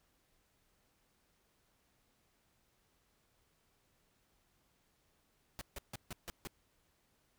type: noise bursts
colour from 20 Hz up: pink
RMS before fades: -44 dBFS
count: 6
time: 5.59-6.472 s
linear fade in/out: 0 ms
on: 22 ms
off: 150 ms
effects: pink hiss -75 dBFS RMS until 7.38 s